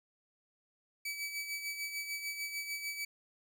sawtooth tone with tremolo, 2293 Hz, D7, 42 cents flat, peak -32 dBFS, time 1.05-3.05 s, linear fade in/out 5 ms, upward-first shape sine, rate 6.7 Hz, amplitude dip 55%, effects none

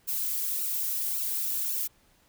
violet noise with flanger, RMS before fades -30 dBFS, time 0.07-1.88 s, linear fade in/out 20 ms, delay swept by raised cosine 0.7 to 3.8 ms, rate 1.8 Hz, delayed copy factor +0.8, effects pink hiss -64 dBFS RMS until 2.28 s

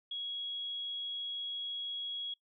sine tone, 3322 Hz, G#7, in tune, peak -36 dBFS, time 0.11-2.34 s, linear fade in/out 5 ms, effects noise-tail reverb RT60 0.1 s tail -23 dB re dry

